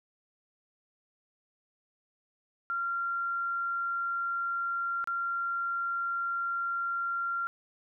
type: tone with dropouts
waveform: sine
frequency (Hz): 1380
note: F6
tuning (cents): -21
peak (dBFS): -29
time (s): 2.7-7.47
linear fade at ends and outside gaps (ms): 0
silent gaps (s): 5.042-5.074
effects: none